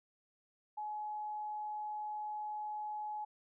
sine tone, 846 Hz, G#5, 32 cents sharp, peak -38 dBFS, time 0.77-3.25 s, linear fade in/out 10 ms, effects none

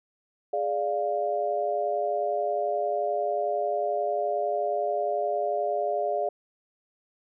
sine chord, D diminished, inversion second, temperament equal, 415.3 / 587.3 / 698.5 Hz, Ab4 / D5 / F5, 0 / 0 / 0 cents, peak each -31 / -28 / -28 dBFS, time 0.53-6.29 s, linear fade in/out 5 ms, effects none

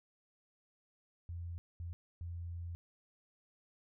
sine tone bursts at uneven times, 85.7 Hz, F2, 32 cents flat, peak -40 dBFS, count 3, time 1.29-1.58 / 1.8-1.93 / 2.21-2.75 s, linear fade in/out 0 ms, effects none

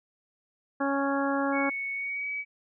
harmonic tone, 277.2 Hz, C#4, in tune, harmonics 1 / 2 / 3 / 4 / 5 / 6, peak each -28 / -31 / -33 / -34 / -35 / -36 dBFS, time 0.8-1.7 s, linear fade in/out 10 ms
sine tone with pitch glide, 2217 to 2278 Hz, C#7 to C#7, 0 to +47 cents, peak -30 dBFS, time 1.52-2.45 s, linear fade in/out 50 ms, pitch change +47 cents, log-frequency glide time 1.93-2.29 s
effects none

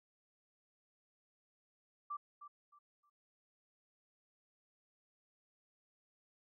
sine tone with echo, 1171 Hz, D6, 5 cents flat, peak -39 dBFS, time 2.1-2.17 s, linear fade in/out 10 ms, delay 310 ms, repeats 3, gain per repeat -11 dB, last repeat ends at 3.1 s, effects none

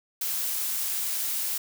blue noise, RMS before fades -29 dBFS, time 0.21-1.58 s, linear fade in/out 5 ms, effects none

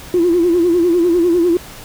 sine tone with vibrato, 345.5 Hz, F4, 19 cents flat, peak -9 dBFS, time 0.14-1.57 s, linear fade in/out 2 ms, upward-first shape sine, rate 10 Hz, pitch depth 83 cents each way, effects tanh soft clip ceiling -5 dBFS + pink hiss -35 dBFS RMS until 1.84 s

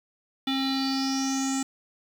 square tone with low-pass filter sweep, 268.2 Hz, C4, 43 cents sharp, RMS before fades -27 dBFS, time 0.47-1.63 s, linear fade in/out 5 ms, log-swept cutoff 3500 to 7600 Hz, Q 8, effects 8-bit

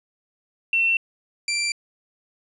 sine / 20% pulse tone pair in turn, 2703 / 2355 Hz, E7 / D7, +43 / +4 cents, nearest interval major second, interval 239 cents, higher first, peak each -17 dBFS, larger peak neither, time 0.73-0.97 / 1.48-1.72 s, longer neither, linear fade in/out 2 ms, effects resampled to 24000 Hz + 9-bit

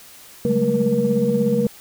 sine tone cluster, 140.2 / 188.6 / 205.1 / 221.8 / 477.9 Hz, C#3 / F#3 / G#3 / A3 / A#4, +20 / +33 / -21 / +14 / +43 cents, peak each -26 / -25 / -22 / -21 / -19 dBFS, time 0.45-1.67 s, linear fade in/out 2 ms, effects tanh soft clip ceiling -6 dBFS + white hiss -44 dBFS RMS until 1.8 s

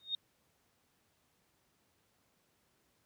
sine tone with exponential growth, 3700 Hz, A#7, 14 cents flat, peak -29 dBFS, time 0-0.15 s, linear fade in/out 2 ms, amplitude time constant 32 ms, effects pink hiss -74 dBFS RMS until 3.05 s + high-pass 80 Hz 12 dB/octave

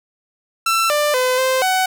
sawtooth tone with pitch steps, 1339 / 593 / 508 / 520 / 749 Hz, E6 / D5 / B4 / C5 / F#5, +27 / +17 / +49 / -11 / +21 cents, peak -11 dBFS, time 0.66-1.86 s, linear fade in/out 5 ms, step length 240 ms, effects none

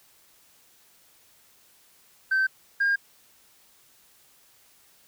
sine tone pair in turn, 1548 / 1613.9 Hz, G6 / G6, -22 / +50 cents, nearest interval minor second, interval 72 cents, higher second, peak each -18 dBFS, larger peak neither, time 2.31-2.47 / 2.8-2.96 s, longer neither, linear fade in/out 10 ms, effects tanh soft clip ceiling -18 dBFS + white hiss -59 dBFS RMS until 5.07 s

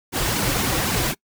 pink noise with flanger, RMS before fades -22 dBFS, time 0.12-1.15 s, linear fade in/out 50 ms, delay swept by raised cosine 1.5 to 4.8 ms, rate 3.9 Hz, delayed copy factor -0.85, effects noise-tail reverb RT60 0.1 s tail -25 dB re dry

